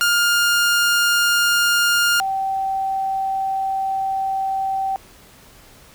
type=tone pair in turn; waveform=sawtooth / sine; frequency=1410 / 773.7 Hz; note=F6 / G5; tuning=+16 / -23 cents; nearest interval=minor seventh; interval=1039 cents; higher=first; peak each=-11 / -19 dBFS; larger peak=first; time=0.01-2.2 / 2.2-4.96 s; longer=second; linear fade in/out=0 ms; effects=pink hiss -47 dBFS RMS until 5.94 s